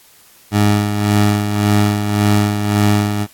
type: tone with tremolo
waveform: 20% pulse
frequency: 103.6 Hz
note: G#2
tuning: 4 cents flat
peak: -5 dBFS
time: 0.51-3.27 s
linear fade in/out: 50 ms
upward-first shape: sine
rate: 1.8 Hz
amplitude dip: 55%
effects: white hiss -47 dBFS RMS until 3.33 s + AAC 64 kbps